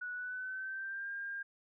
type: tone with pitch glide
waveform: sine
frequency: 1472 to 1605.2 Hz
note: F#6 to G6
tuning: -9 to +41 cents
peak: -38 dBFS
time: 0.01-1.43 s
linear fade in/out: 10 ms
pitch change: +150 cents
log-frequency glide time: 0.13-1.1 s
effects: none